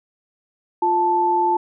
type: tone pair together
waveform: sine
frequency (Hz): 351.2 / 878.3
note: F4 / A5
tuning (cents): +10 / -3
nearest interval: octave + major third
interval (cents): 1587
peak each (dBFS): -22 / -16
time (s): 0.82-1.57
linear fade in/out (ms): 5
effects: none